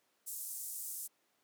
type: band-pass noise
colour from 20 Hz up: pink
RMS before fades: -43 dBFS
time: 0.26-1.08 s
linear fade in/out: 20 ms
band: 7900 to 16000 Hz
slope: 24 dB/octave
effects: pink hiss -75 dBFS RMS until 1.43 s + high-pass 300 Hz 12 dB/octave